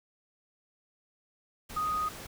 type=tone in noise; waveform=sine; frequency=1244.5 Hz; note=D#6; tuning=in tune; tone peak=-28 dBFS; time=1.76-2.09 s; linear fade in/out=10 ms; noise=pink; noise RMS=-44 dBFS; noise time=1.69-2.27 s; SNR=+13 dB; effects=none